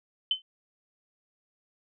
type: tone with exponential decay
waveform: sine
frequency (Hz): 3059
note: G7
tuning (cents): -43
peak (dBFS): -19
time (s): 0.31-0.42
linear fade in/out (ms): 2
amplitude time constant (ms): 23
effects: none